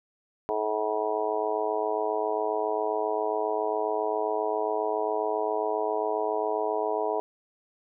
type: harmonic tone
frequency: 107.4 Hz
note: A2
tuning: 41 cents flat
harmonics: 3 / 4 / 5 / 6 / 7 / 8 / 9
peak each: -39 / -29 / -39 / -31 / -33 / -38 / -33 dBFS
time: 0.49-7.2 s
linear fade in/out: 0 ms
effects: none